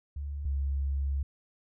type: tone pair in turn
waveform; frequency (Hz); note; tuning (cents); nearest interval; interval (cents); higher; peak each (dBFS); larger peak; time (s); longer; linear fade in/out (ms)
sine; 71.5 / 69.18; D2 / C#2; -46 / -3; minor second; 57; first; -33 / -27; second; 0.16-0.45 / 0.45-1.23; second; 5
effects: none